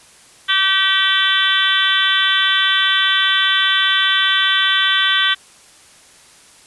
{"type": "harmonic tone", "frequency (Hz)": 385, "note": "G4", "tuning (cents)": -31, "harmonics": [3, 4, 5, 6, 7, 8, 9, 10], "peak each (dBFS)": [-23, -18, -21, -28, -28, -19, -18, -27], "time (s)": [0.48, 5.35], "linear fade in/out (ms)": 20, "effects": ["white hiss -46 dBFS RMS until 6.66 s", "resampled to 24000 Hz"]}